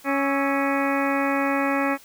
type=harmonic tone with a mistuned harmonic; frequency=277.2 Hz; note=C#4; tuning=in tune; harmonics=1 / 2 / 3 / 4 / 5 / 6 / 7 / 8 / 9; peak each=-24 / -27 / -29 / -30 / -31 / -32 / -32 / -33 / -34 dBFS; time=0.04-1.98 s; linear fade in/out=50 ms; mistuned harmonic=5; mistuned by=-81 cents; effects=white hiss -50 dBFS RMS until 2.04 s